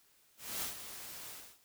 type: noise with ADSR envelope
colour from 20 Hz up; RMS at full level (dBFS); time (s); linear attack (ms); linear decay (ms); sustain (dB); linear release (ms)
white; -37; 0.37-1.59; 250; 120; -10; 290
effects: white hiss -68 dBFS RMS until 1.64 s